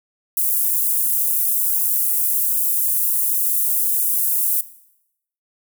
pink high-pass noise, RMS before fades -19 dBFS, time 0.37-4.61 s, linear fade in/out 2 ms, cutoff 11000 Hz, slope 24 dB/octave, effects noise-tail reverb RT60 0.8 s tail -17 dB re dry

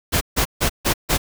pink noise bursts, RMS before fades -18 dBFS, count 5, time 0.12-1.18 s, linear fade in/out 20 ms, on 92 ms, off 150 ms, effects none

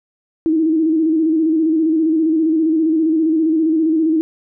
sine tone with vibrato, 319 Hz, D#4, 43 cents sharp, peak -12 dBFS, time 0.46-4.21 s, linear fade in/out 0 ms, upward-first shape square, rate 15 Hz, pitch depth 46 cents each way, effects none

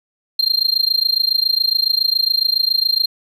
triangle tone with amplitude modulation, 4186 Hz, C8, in tune, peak -9 dBFS, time 0.39-3.06 s, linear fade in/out 5 ms, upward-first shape sine, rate 27.2 Hz, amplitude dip 95%, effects none

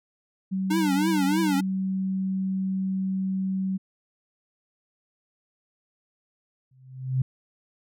sine tone, 190.3 Hz, F#3, 49 cents sharp, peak -24 dBFS, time 0.51-3.78 s, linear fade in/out 20 ms
square tone with vibrato, 300.5 Hz, D4, 40 cents sharp, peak -23 dBFS, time 0.7-1.61 s, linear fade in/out 10 ms, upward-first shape triangle, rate 3.2 Hz, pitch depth 190 cents each way
sine tone with exponential growth, 130.1 Hz, C3, 9 cents flat, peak -18 dBFS, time 6.71-7.22 s, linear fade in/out 5 ms, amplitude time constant 110 ms
effects none

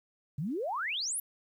sine exponential sweep, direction up, 130.81 to 12000 Hz, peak -31 dBFS, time 0.38-1.2 s, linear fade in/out 5 ms, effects 11-bit

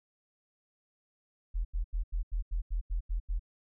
sine tone bursts, 41.2 Hz, E1, in tune, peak -28 dBFS, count 10, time 1.54-3.396 s, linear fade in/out 20 ms, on 110 ms, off 84 ms, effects none

